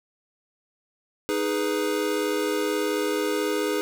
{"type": "chord", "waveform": "square", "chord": "G# minor", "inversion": "second", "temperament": "equal", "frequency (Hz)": [311.1, 415.3, 493.9], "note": ["D#4", "G#4", "B4"], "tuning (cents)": [0, 0, 0], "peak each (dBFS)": [-29, -27, -30], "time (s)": [1.29, 3.81], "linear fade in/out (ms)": 0, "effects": []}